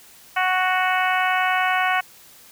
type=harmonic tone; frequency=370 Hz; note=F#4; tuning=in tune; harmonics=2 / 3 / 4 / 5 / 6 / 7 / 8; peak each=-22 / -25 / -24 / -27 / -27 / -30 / -33 dBFS; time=0.36-2.01 s; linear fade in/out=10 ms; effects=white hiss -48 dBFS RMS until 2.51 s